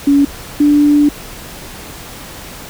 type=tone pair in turn; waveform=sine; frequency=282.5 / 292.7 Hz; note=C#4 / D4; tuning=+33 / -6 cents; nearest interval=minor second; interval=61 cents; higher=second; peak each=-6 dBFS; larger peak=neither; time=0.07-0.25 / 0.6-1.09 s; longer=second; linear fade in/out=5 ms; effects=pink hiss -31 dBFS RMS until 2.69 s